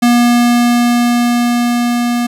square tone with level ramp, 240 Hz, B3, 49 cents flat, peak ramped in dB -7 to -13 dBFS, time 0.02-2.27 s, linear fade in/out 10 ms, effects resampled to 32000 Hz + 7-bit

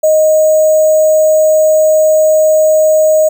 sine tone with sample-and-hold, 622.3 Hz, D#5, in tune, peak -5 dBFS, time 0.03-3.29 s, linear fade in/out 10 ms, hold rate 7350 Hz, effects none

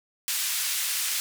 white band-pass noise, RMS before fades -28 dBFS, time 0.28-1.2 s, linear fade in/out 0 ms, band 1800 to 13000 Hz, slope 12 dB/octave, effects none

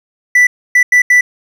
triangle tone bursts at uneven times, 1975.5 Hz, B6, in tune, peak -3 dBFS, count 4, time 0.35-0.47 / 0.75-0.83 / 0.92-1.02 / 1.1-1.21 s, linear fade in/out 5 ms, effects none

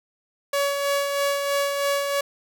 sawtooth tone with tremolo, 564 Hz, C#5, 30 cents sharp, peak -16 dBFS, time 0.53-2.21 s, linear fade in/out 5 ms, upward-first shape sine, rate 3.1 Hz, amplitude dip 40%, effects none

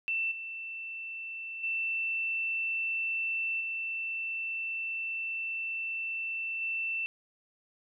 sine tone with level steps, 2675 Hz, E7, 25 cents sharp, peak -28 / -37 / -29 / -32 / -30 dBFS, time 0.08-7.06 s, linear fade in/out 0 ms, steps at 0.31 / 1.63 / 3.6 / 6.61 s, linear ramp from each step 10 ms, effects none

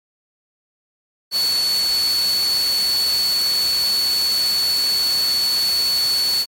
sine tone in noise, 4435 Hz, C#8, in tune, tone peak -16 dBFS, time 1.31-6.46 s, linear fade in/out 50 ms, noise white, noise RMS -27 dBFS, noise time 1.31-6.46 s, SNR +8 dB, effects MP3 64 kbps

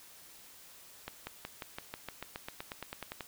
accelerating click train, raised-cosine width 0.3 ms, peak -23 dBFS, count 17, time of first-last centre 1.08-3.208 s, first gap 190 ms, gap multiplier 0.95, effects white hiss -55 dBFS RMS until 3.27 s

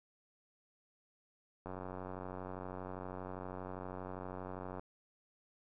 click train, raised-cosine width 1 ms, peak -30 dBFS, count 291, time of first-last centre 1.66-4.795 s, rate 92.5 Hz, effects none

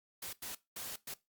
white noise bursts at uneven times, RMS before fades -43 dBFS, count 4, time 0.22-0.33 / 0.42-0.55 / 0.76-0.96 / 1.07-1.14 s, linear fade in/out 5 ms, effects noise-tail reverb RT60 0.2 s tail -18 dB re dry + Opus 48 kbps

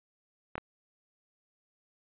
clicks, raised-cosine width 0.5 ms, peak -20 dBFS, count 2, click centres 0.555 / 0.58 s, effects resampled to 8000 Hz

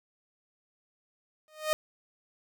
sawtooth tone with exponential growth, 618 Hz, D#5, 12 cents flat, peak -18 dBFS, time 1.48-1.73 s, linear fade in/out 0 ms, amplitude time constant 53 ms, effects none

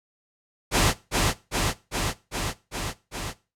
pink noise with echo, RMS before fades -20 dBFS, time 0.71-0.94 s, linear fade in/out 50 ms, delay 400 ms, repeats 6, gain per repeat -2 dB, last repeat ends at 3.34 s, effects noise-tail reverb RT60 0.3 s tail -18 dB re dry + low-pass 10000 Hz 12 dB/octave

